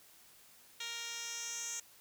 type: tone with band-pass filter sweep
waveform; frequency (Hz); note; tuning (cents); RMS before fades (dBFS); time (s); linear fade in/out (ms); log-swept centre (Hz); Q
10% pulse; 466.4; A#4; +1; -42; 0.8-1.8; 5; 4300 to 6600; 3.5
effects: white hiss -61 dBFS RMS until 2 s